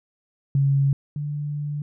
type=tone pair in turn; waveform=sine; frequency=138.59 / 146.83 Hz; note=C#3 / D3; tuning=0 / 0 cents; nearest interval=minor second; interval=100 cents; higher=second; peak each=-16 / -25 dBFS; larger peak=first; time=0.55-0.93 / 1.16-1.82 s; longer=second; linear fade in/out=2 ms; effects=none